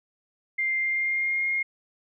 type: tone with pitch glide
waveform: sine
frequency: 2101 to 2136 Hz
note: C7 to C7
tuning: +7 to +35 cents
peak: -23 dBFS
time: 0.58-1.63 s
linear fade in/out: 10 ms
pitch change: +28 cents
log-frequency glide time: 0.83-1.47 s
effects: none